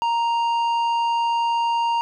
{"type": "tone with tanh clipping", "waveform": "sine", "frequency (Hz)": 932.3, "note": "A#5", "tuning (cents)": 0, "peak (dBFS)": -20, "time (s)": [0.02, 2.01], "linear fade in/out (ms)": 0, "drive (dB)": 9, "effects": []}